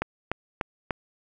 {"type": "click train", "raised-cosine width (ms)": 0.5, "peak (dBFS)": -11, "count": 4, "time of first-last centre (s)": [0.02, 0.908], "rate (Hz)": 3.38, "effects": []}